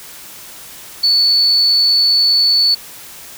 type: tone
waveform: sine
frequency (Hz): 4455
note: C#8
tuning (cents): +8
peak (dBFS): -9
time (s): 1.03-2.75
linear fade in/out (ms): 10
effects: white hiss -35 dBFS RMS until 3.37 s